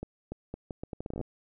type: accelerating click train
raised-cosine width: 2 ms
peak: -23 dBFS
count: 15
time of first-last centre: 0.03-1.212 s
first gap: 290 ms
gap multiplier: 0.76
effects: none